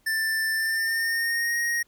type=tone with pitch glide; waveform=square; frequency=1774 to 1874.1 Hz; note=A6 to A#6; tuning=+14 to +9 cents; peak=-24 dBFS; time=0.06-1.83 s; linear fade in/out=10 ms; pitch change=+95 cents; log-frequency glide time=0.55-1.57 s; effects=pink hiss -65 dBFS RMS until 1.87 s